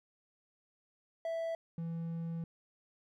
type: tone pair in turn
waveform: triangle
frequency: 659.3 / 166.21 Hz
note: E5 / E3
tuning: 0 / +15 cents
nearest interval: 2 octaves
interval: 2385 cents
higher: first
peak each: -32 / -34 dBFS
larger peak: first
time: 1.25-1.55 / 1.78-2.44 s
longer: second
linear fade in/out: 2 ms
effects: none